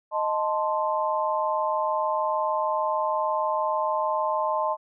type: chord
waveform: sine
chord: A diminished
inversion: second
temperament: equal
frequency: 622.3 / 880 / 1046.5 Hz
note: Eb5 / A5 / C6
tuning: 0 / 0 / 0 cents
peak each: -27 dBFS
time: 0.11-4.77 s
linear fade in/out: 50 ms
effects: none